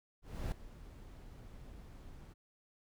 brown noise with ADSR envelope, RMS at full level -36 dBFS, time 0.22-2.34 s, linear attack 300 ms, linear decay 3 ms, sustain -16 dB, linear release 19 ms, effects none

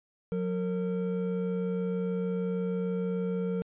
triangle tone pair together, 181.53 / 458.1 Hz, F#3 / A#4, -33 / -30 cents, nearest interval octave + major third, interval 1603 cents, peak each -28 / -30 dBFS, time 0.32-3.62 s, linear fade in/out 0 ms, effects resampled to 8000 Hz

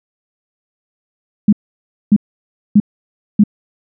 sine tone bursts, 207.7 Hz, G#3, in tune, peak -4 dBFS, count 4, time 1.48-3.438 s, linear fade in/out 5 ms, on 47 ms, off 590 ms, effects none

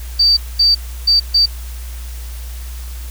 sine tone bursts at uneven times, 4632 Hz, D8, 25 cents flat, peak -8 dBFS, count 4, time 0.19-0.37 / 0.59-0.75 / 1.07-1.2 / 1.34-1.46 s, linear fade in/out 10 ms, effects added 60 Hz sine -25 dBFS peak until 3.1 s + white hiss -38 dBFS RMS until 3.1 s

